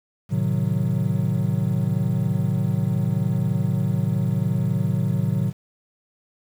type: chord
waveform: triangle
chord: A diminished seventh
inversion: none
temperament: equal with one note detuned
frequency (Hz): 110 / 130.81 / 154.04 / 185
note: A2 / C3 / Eb3 / Gb3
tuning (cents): 0 / 0 / -17 / 0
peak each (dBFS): -23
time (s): 0.29-5.53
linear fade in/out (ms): 50
effects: 8-bit